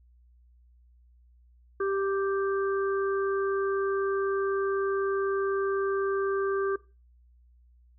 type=harmonic tone; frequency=392 Hz; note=G4; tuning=in tune; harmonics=1 / 3 / 4; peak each=-26 / -34 / -37 dBFS; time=1.8-6.76 s; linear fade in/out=5 ms; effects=noise-tail reverb RT60 0.3 s tail -20 dB re dry + added 60 Hz sine -56 dBFS peak until 7.98 s